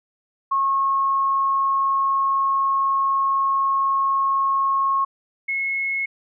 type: tone pair in turn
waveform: sine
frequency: 1089 / 2178 Hz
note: C#6 / C#7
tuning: -31 / -31 cents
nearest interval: octave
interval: 1200 cents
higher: second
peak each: -17 / -21 dBFS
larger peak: first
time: 0.51-5.05 / 5.48-6.06 s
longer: first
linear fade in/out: 10 ms
effects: none

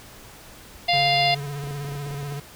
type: harmonic tone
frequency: 698.5 Hz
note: F5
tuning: in tune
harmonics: 1 / 3 / 4 / 5 / 6 / 7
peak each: -20 / -25 / -26 / -27 / -28 / -28 dBFS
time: 0.88-1.35 s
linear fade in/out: 10 ms
type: tone with vibrato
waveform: square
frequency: 142.4 Hz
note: C#3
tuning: 47 cents sharp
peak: -30 dBFS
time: 0.93-2.4 s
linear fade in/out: 5 ms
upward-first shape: sine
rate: 16 Hz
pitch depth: 44 cents each way
type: clicks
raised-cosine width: 2 ms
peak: -27 dBFS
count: 12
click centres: 1.639 / 1.672 / 1.709 / 1.848 / 1.888 / 1.921 / 1.952 / 2.066 / 2.109 / 2.144 / 2.23 / 2.323 s
effects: pink hiss -45 dBFS RMS until 2.55 s

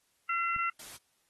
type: harmonic tone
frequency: 680 Hz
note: F5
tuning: 46 cents flat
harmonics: 2 / 3 / 4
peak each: -30 / -35 / -36 dBFS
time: 0.29-0.7 s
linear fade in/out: 5 ms
type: click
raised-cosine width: 5 ms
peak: -36 dBFS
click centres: 0.563 s
type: noise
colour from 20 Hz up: white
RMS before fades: -47 dBFS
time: 0.79-0.97 s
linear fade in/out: 5 ms
effects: white hiss -73 dBFS RMS until 1.29 s + AAC 32 kbps

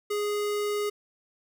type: tone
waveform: square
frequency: 414.6 Hz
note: G#4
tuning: 3 cents flat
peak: -27 dBFS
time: 0.1-0.9 s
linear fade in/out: 10 ms
effects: none

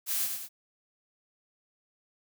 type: noise with echo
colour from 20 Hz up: blue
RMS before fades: -30 dBFS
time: 0.06-0.29 s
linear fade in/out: 50 ms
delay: 100 ms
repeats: 2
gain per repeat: -5 dB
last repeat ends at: 0.49 s
effects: none

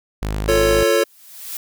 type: tone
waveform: sawtooth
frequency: 52 Hz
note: G#1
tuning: 3 cents sharp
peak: -17 dBFS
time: 0.22-0.83 s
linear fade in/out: 0 ms
type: chord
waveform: square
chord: F augmented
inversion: none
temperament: equal with one note detuned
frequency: 349.2 / 443.6 / 554.4 Hz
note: F4 / A4 / C#5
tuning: 0 / +14 / 0 cents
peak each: -21 / -18 / -18 dBFS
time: 0.48-1.04 s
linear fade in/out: 10 ms
type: noise with exponential growth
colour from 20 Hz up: blue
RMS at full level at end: -27 dBFS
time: 0.83-1.57 s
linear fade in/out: 2 ms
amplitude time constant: 160 ms
effects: none

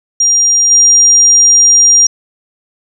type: tone with level steps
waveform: sine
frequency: 5700 Hz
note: F8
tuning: 34 cents sharp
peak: -6 / -3 dBFS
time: 0.2-2.07 s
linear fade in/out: 5 ms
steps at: 0.71 s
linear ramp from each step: 2 ms
effects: 7-bit

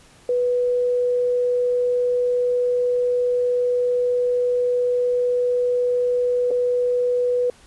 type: tone with dropouts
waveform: sine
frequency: 492.2 Hz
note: B4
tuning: 6 cents flat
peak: -17 dBFS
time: 0.29-7.5 s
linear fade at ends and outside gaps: 2 ms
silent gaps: 6.507-6.512 s
effects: pink hiss -51 dBFS RMS until 7.66 s + resampled to 24000 Hz

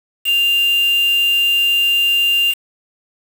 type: tone with quantisation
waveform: sine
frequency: 2794 Hz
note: F7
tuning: in tune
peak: -12 dBFS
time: 0.24-2.55 s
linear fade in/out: 50 ms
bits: 4
effects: none

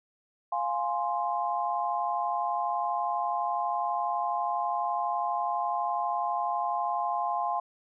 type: chord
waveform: sine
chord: F minor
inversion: none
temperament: equal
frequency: 698.5 / 830.6 / 1046.5 Hz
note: F5 / Ab5 / C6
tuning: 0 / 0 / 0 cents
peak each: -31 dBFS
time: 0.52-7.6 s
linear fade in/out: 5 ms
effects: none

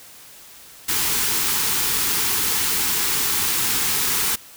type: band-stop noise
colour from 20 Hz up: white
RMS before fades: -21 dBFS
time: 0.88-4.36 s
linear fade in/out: 10 ms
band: 490 to 770 Hz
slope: 96 dB/octave
effects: white hiss -44 dBFS RMS until 4.56 s

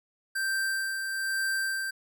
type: tone with tremolo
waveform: square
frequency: 1568 Hz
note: G6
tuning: in tune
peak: -27 dBFS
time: 0.35-1.91 s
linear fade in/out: 10 ms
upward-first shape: sine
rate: 1.1 Hz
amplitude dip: 40%
effects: none

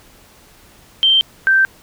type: tone pair in turn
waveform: sine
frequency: 3136 / 1560.8 Hz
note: G7 / G6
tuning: 0 / -8 cents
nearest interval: octave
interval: 1208 cents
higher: first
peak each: -9 dBFS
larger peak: neither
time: 1.03-1.21 / 1.47-1.65 s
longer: neither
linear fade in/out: 0 ms
effects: pink hiss -47 dBFS RMS until 1.82 s

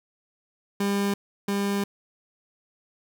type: tone pair in turn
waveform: 30% pulse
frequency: 200.3 / 200.3 Hz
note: G3 / G3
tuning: +38 / +38 cents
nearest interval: unison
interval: 0 cents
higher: neither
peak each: -20 / -21 dBFS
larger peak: first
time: 0.8-1.14 / 1.48-1.84 s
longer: second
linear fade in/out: 5 ms
effects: none

